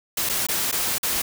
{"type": "noise with dropouts", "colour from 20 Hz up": "white", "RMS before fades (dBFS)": -24, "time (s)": [0.17, 1.22], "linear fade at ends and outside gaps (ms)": 5, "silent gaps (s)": [[0.291, 0.295], [0.468, 0.486], [0.715, 0.724], [0.983, 1.03]], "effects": []}